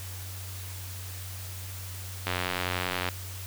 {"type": "click train", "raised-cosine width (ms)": 0.3, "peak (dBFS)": -12, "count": 75, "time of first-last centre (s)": [2.27, 3.088], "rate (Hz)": 90.5, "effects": ["added 93 Hz sine -38 dBFS peak until 3.46 s", "white hiss -43 dBFS RMS until 3.46 s"]}